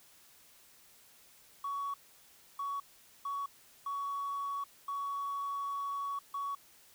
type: tone bursts at uneven times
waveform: triangle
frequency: 1122 Hz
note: C#6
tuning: 21 cents sharp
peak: -31 dBFS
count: 6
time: 1.64-1.94 / 2.59-2.8 / 3.25-3.46 / 3.86-4.64 / 4.88-6.19 / 6.34-6.55 s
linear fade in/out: 5 ms
effects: tanh soft clip ceiling -31 dBFS + white hiss -61 dBFS RMS until 6.94 s